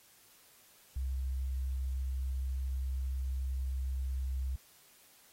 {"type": "tone", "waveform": "sine", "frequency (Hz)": 65.5, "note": "C2", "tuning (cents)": 2, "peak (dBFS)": -32, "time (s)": [0.96, 4.56], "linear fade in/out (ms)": 5, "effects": ["white hiss -62 dBFS RMS until 5.32 s", "AAC 48 kbps"]}